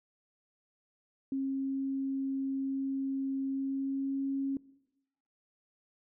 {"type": "tone with pitch glide", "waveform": "sine", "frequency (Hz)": [270.1, 272.9], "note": ["C#4", "C#4"], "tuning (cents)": [-45, -27], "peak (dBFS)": -30, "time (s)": [1.32, 4.57], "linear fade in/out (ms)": 2, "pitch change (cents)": 18, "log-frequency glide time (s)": [3.49, 4.23], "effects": ["noise-tail reverb RT60 0.9 s tail -21 dB re dry"]}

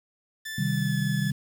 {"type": "tone with pitch glide", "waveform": "sawtooth", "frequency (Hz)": [1760, 1720.8], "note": ["A6", "A6"], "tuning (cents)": [0, -39], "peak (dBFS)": -30, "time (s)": [0.45, 1.31], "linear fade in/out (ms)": 10, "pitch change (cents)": -39, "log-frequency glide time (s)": [0.56, 0.96]}
{"type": "chord", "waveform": "sine", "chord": "C minor", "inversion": "none", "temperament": "equal", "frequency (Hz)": [130.81, 155.56, 196], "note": ["C3", "Eb3", "G3"], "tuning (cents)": [0, 0, 0], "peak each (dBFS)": -28, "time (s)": [0.58, 1.32], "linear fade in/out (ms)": 5}
{"effects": ["8-bit"]}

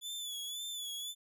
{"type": "tone with vibrato", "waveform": "sawtooth", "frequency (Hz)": 3447, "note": "A7", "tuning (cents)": -36, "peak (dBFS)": -36, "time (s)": [0.01, 1.15], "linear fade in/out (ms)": 50, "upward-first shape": "sine", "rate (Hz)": 1.9, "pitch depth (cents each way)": 60, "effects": []}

